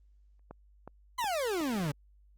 click train, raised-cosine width 1 ms, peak -30 dBFS, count 4, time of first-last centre 0.51-1.609 s, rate 2.73 Hz
40% pulse exponential sweep, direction down, 1043 to 136.5 Hz, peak -29 dBFS, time 1.18-1.92 s, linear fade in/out 10 ms
effects added 50 Hz sine -58 dBFS peak until 2.37 s + Opus 24 kbps

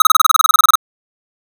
square tone bursts, 1276 Hz, D#6, 43 cents sharp, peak -4 dBFS, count 16, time 0-0.755 s, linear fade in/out 2 ms, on 20 ms, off 29 ms, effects none

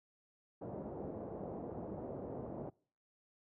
white low-pass noise, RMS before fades -44 dBFS, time 0.61-2.7 s, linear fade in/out 10 ms, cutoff 630 Hz, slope 24 dB/octave, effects noise-tail reverb RT60 0.5 s tail -26 dB re dry + high-pass 80 Hz 12 dB/octave

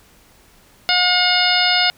harmonic tone, 720 Hz, F#5, 47 cents flat, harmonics 1 / 2 / 3 / 4 / 5 / 6 / 7, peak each -21 / -21 / -21 / -21 / -21 / -21 / -21 dBFS, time 0.89-1.9 s, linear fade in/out 0 ms, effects pink hiss -51 dBFS RMS until 1.97 s

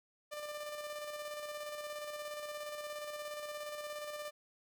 sawtooth tone with tremolo, 595 Hz, D5, 22 cents sharp, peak -36 dBFS, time 0.31-4.31 s, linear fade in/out 20 ms, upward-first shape square, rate 17 Hz, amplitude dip 35%, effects none

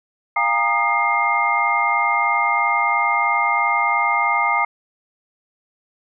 sine tone cluster, 699 / 809 / 932 / 1226 / 2117 Hz, F5 / G#5 / A#5 / D#6 / C7, +1 / -46 / -1 / -26 / +20 cents, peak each -27 / -23 / -22 / -21 / -20 dBFS, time 0.36-4.65 s, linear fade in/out 5 ms, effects none

